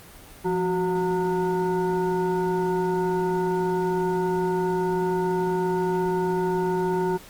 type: tone with frequency modulation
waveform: sine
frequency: 370 Hz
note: F#4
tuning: in tune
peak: -21 dBFS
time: 0.44-7.18 s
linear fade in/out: 20 ms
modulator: 543 Hz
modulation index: 1
effects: pink hiss -46 dBFS RMS until 7.29 s + Opus 32 kbps